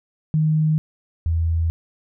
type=tone pair in turn; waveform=sine; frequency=155.56 / 82.41 Hz; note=D#3 / E2; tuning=0 / 0 cents; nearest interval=major seventh; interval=1100 cents; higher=first; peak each=-15 / -17 dBFS; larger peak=first; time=0.34-0.78 / 1.26-1.7 s; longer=neither; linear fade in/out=0 ms; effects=none